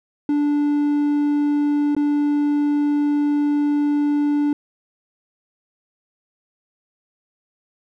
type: tone with dropouts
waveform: triangle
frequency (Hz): 292.1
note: D4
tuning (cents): -9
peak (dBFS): -14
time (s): 0.29-4.53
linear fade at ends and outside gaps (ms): 2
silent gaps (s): 1.95-1.965
effects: none